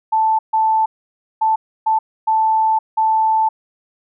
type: tone bursts at uneven times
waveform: sine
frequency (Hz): 880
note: A5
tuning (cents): 0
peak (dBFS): -12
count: 6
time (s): 0.12-0.39 / 0.53-0.86 / 1.41-1.56 / 1.86-1.99 / 2.27-2.79 / 2.97-3.49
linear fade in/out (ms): 10
effects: none